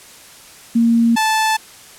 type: tone pair in turn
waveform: sine / sawtooth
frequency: 231.9 / 875.5 Hz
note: A#3 / A5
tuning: -9 / -9 cents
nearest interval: octave + major seventh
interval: 2300 cents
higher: second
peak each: -10 dBFS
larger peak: neither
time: 0.75-1.16 / 1.16-1.57 s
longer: neither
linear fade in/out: 10 ms
effects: white hiss -41 dBFS RMS until 1.98 s + low-pass 11000 Hz 12 dB/octave